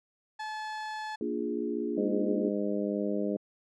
30% pulse tone, 862 Hz, A5, 36 cents flat, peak -32 dBFS, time 0.39-1.16 s, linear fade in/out 10 ms
sine chord, Bb dominant seventh, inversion none, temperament equal, 233.1 / 293.7 / 349.2 / 415.3 Hz, Bb3 / D4 / F4 / Ab4, 0 / 0 / 0 / 0 cents, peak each -35 dBFS, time 1.21-2.49 s, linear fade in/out 2 ms
harmonic tone, 102.1 Hz, G#2, 29 cents flat, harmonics 2 / 3 / 4 / 5 / 6, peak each -32 / -34 / -35 / -36 / -37 dBFS, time 1.97-3.37 s, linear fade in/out 10 ms
effects low-pass 5000 Hz 12 dB/octave

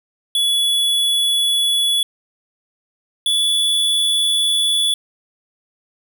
square tone pair in turn, 3404 / 3436 Hz, G#7 / A7, +42 / -42 cents, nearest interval unison, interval 16 cents, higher second, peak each -15 dBFS, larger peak neither, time 0.35-2.03 / 3.26-4.94 s, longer neither, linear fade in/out 2 ms, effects none

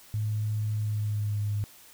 sine tone with pitch glide, 107 to 103.59 Hz, A2 to G#2, -48 to -4 cents, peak -26 dBFS, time 0.14-1.64 s, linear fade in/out 0 ms, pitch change -56 cents, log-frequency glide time 0.72-1.46 s, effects white hiss -53 dBFS RMS until 1.93 s

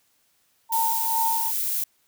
sine tone with tremolo, 910 Hz, A#5, 42 cents flat, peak -21 dBFS, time 0.69-1.52 s, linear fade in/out 50 ms, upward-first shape sine, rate 2.3 Hz, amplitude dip 60%
violet noise, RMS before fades -26 dBFS, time 0.72-1.84 s, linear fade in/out 5 ms
effects white hiss -66 dBFS RMS until 2.07 s

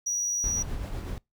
triangle tone, 5800 Hz, F#8, 35 cents flat, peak -24 dBFS, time 0.06-0.63 s, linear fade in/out 10 ms
brown noise with tremolo, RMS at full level -32 dBFS, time 0.44-1.18 s, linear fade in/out 0 ms, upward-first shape sine, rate 8 Hz, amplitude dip 35%
effects noise-tail reverb RT60 0.2 s tail -25 dB re dry

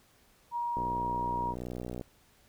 sine tone, 950 Hz, A#5, 33 cents sharp, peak -30 dBFS, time 0.51-1.55 s, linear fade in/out 50 ms
click train, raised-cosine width 2 ms, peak -25 dBFS, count 77, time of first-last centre 0.77-2.012 s, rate 61.2 Hz
effects pink hiss -64 dBFS RMS until 2.48 s

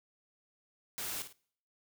white noise with echo, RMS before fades -39 dBFS, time 0.98-1.22 s, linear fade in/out 0 ms, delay 53 ms, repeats 2, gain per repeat -9 dB, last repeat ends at 1.326 s, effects noise-tail reverb RT60 0.6 s tail -25 dB re dry

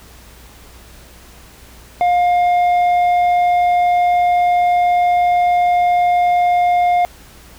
sine tone with tanh clipping, 709 Hz, F5, 26 cents sharp, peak -12 dBFS, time 2.01-7.05 s, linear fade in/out 0 ms, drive 6 dB, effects added 60 Hz sine -43 dBFS peak until 7.58 s + pink hiss -43 dBFS RMS until 7.58 s

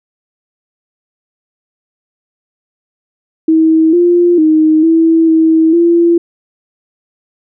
sine tone with pitch steps, 320.3 / 349.1 / 312.7 / 326.7 / 321.7 / 340.4 Hz, E4 / F4 / D#4 / E4 / E4 / F4, -50 / -1 / +9 / -15 / -42 / -44 cents, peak -5 dBFS, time 3.48-6.18 s, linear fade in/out 5 ms, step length 450 ms, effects none

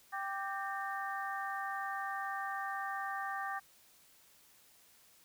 harmonic tone with a mistuned harmonic, 392 Hz, G4, in tune, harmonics 2 / 3 / 4 / 5, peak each -40 / -41 / -44 / -43 dBFS, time 0.12-3.6 s, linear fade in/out 20 ms, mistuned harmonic 5, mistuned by -120 cents, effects white hiss -64 dBFS RMS until 5.24 s

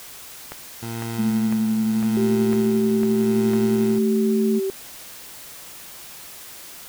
click train, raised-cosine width 0.5 ms, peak -17 dBFS, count 7, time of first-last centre 0.52-3.535 s, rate 1.99 Hz
20% pulse tone with tremolo, 115.1 Hz, A#2, 22 cents flat, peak -22 dBFS, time 0.82-3.99 s, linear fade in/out 10 ms, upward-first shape sine, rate 0.82 Hz, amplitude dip 55%
sine tone with vibrato, 218.8 Hz, A3, 9 cents flat, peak -18 dBFS, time 1.18-4.6 s, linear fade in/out 20 ms, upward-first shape square, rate 16 Hz, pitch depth 8 cents each way
sine tone, 385.6 Hz, G4, 28 cents flat, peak -21 dBFS, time 2.17-4.7 s, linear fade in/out 0 ms
effects white hiss -40 dBFS RMS until 6.88 s

